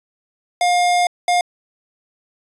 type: tone bursts at uneven times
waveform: square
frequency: 710 Hz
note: F5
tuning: 28 cents sharp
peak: -14 dBFS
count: 2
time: 0.61-1.07 / 1.28-1.41 s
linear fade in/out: 2 ms
effects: resampled to 24000 Hz